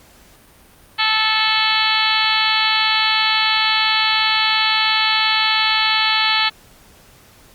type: harmonic tone with a mistuned harmonic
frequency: 437.1 Hz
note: A4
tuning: 11 cents flat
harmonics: 2 / 3 / 4 / 5 / 6 / 7 / 8 / 9 / 10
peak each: -23 / -23 / -23 / -23 / -23 / -23 / -23 / -23 / -23 dBFS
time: 0.98-6.5 s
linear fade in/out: 20 ms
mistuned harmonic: 8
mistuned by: -43 cents
effects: pink hiss -48 dBFS RMS until 7.54 s + Opus 48 kbps